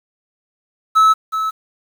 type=tone with echo; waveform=triangle; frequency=1300 Hz; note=E6; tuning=24 cents flat; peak=-6 dBFS; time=0.95-1.14 s; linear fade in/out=20 ms; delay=370 ms; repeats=1; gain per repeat=-9 dB; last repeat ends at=1.51 s; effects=7-bit